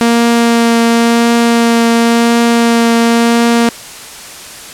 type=tone with vibrato; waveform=sawtooth; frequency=233.1 Hz; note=A#3; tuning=in tune; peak=-3 dBFS; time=0.01-3.69 s; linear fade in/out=0 ms; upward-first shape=triangle; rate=0.94 Hz; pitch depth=12 cents each way; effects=white hiss -29 dBFS RMS until 4.73 s + low-pass 10000 Hz 12 dB/octave